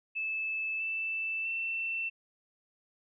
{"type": "tone with pitch steps", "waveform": "sine", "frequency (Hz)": [2620, 2648, 2683], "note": ["E7", "E7", "E7"], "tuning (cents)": [-11, 7, 30], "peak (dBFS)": -31, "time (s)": [0.15, 2.1], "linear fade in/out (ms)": 20, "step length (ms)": 650, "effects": []}